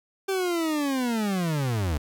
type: linear sweep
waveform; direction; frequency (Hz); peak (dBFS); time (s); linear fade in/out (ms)
40% pulse; down; 392 to 69.3; -23; 0.28-1.98; 10
effects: none